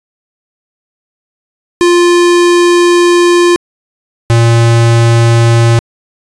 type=tone pair in turn; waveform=square; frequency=349.2 / 116.4 Hz; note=F4 / A#2; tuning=0 / -2 cents; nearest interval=octave + perfect fifth; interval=1902 cents; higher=first; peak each=-5 dBFS; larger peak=neither; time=1.81-3.56 / 4.3-5.79 s; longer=first; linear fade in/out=0 ms; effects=resampled to 22050 Hz